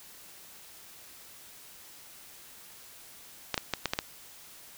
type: clicks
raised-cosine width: 0.2 ms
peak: -10 dBFS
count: 6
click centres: 3.543 / 3.578 / 3.737 / 3.857 / 3.935 / 3.989 s
effects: white hiss -51 dBFS RMS until 4.77 s